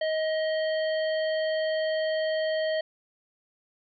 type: harmonic tone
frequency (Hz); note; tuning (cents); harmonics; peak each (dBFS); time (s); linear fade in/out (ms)
630; D#5; +21; 1 / 3 / 5 / 7; -25 / -35 / -39 / -42; 0.01-2.81; 5
effects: none